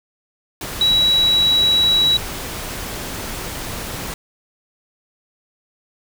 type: tone in noise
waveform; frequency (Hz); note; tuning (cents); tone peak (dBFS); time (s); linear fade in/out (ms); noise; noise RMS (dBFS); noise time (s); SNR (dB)
sine; 3900; B7; -23; -12; 0.81-2.17; 2; pink; -28; 0.61-4.14; +13
effects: none